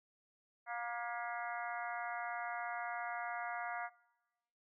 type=harmonic tone with a mistuned harmonic; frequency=236.9 Hz; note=A#3; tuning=28 cents sharp; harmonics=3 / 4 / 5 / 6 / 7 / 8 / 9; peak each=-42 / -47 / -48 / -46 / -48 / -50 / -51 dBFS; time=0.66-3.9 s; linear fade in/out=50 ms; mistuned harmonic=8; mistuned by=+55 cents; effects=noise-tail reverb RT60 1.0 s tail -21 dB re dry